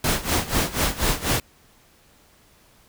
pink noise with tremolo, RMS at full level -20 dBFS, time 0.04-1.4 s, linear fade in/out 2 ms, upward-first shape sine, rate 4.1 Hz, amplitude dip 85%, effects pink hiss -56 dBFS RMS until 2.88 s

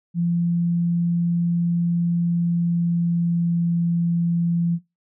sine tone with pitch glide, 171.5 to 170.32 Hz, F3 to F3, -31 to -43 cents, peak -18 dBFS, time 0.14-4.79 s, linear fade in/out 50 ms, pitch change -12 cents, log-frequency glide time 2.19-3.69 s, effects noise-tail reverb RT60 0.2 s tail -17 dB re dry

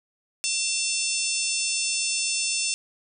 harmonic tone with a mistuned harmonic, 888 Hz, A5, 16 cents sharp, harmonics 3 / 4 / 5 / 6 / 7 / 8 / 9 / 10, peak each -30 / -35 / -35 / -30 / -32 / -34 / -33 / -31 dBFS, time 0.44-2.74 s, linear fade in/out 0 ms, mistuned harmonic 3, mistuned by +26 cents, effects none

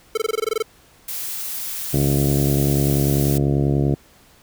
square tone bursts, 442.2 Hz, A4, 9 cents sharp, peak -18 dBFS, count 11, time 0.15-0.625 s, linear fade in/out 5 ms, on 25 ms, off 20 ms
blue noise, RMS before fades -28 dBFS, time 1.08-3.38 s, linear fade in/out 5 ms
harmonic tone, 70.2 Hz, C#2, 22 cents sharp, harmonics 1 / 2 / 3 / 4 / 5 / 6 / 7 / 8 / 9 / 10, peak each -26 / -18 / -27 / -24 / -25 / -29 / -35 / -36 / -35 / -37 dBFS, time 1.93-3.95 s, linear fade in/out 10 ms
effects pink hiss -52 dBFS RMS until 4.42 s

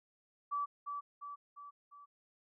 sine tone with echo, 1153 Hz, D6, 32 cents flat, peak -33 dBFS, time 0.51-0.66 s, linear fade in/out 20 ms, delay 350 ms, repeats 4, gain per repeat -5 dB, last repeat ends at 2.06 s, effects none

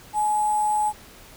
sine tone with sample-and-hold, 846 Hz, G#5, 32 cents sharp, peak -19 dBFS, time 0.13-0.93 s, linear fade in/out 50 ms, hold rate 8820 Hz, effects pink hiss -47 dBFS RMS until 1.36 s

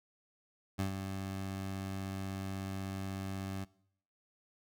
20% pulse tone with ADSR envelope, 96.3 Hz, G2, 30 cents flat, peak -26 dBFS, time 0.78-3.65 s, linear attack 19 ms, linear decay 110 ms, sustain -7 dB, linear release 17 ms, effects noise-tail reverb RT60 0.7 s tail -22 dB re dry

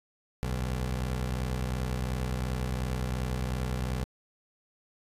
20% pulse beating tone pair, 62.8 / 72.8 Hz, B1 / D2, +30 / -15 cents, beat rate 10 Hz, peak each -25 / -33 dBFS, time 0.43-4.04 s, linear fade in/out 0 ms, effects resampled to 32000 Hz

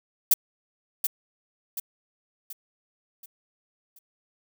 violet noise with echo, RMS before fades -17 dBFS, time 0.31-0.34 s, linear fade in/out 5 ms, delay 730 ms, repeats 5, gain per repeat -7 dB, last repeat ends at 3.99 s, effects none

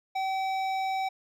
sine tone with hard clipping, 766 Hz, G5, 40 cents flat, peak -29 dBFS, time 0.15-1.09 s, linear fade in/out 10 ms, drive 12 dB, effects none

